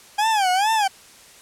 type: tone with vibrato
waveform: 40% pulse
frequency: 807 Hz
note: G#5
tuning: 50 cents flat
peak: -16 dBFS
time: 0.18-0.88 s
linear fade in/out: 10 ms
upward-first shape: sine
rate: 2.3 Hz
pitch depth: 180 cents each way
effects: white hiss -47 dBFS RMS until 1.41 s + low-pass 10000 Hz 12 dB/octave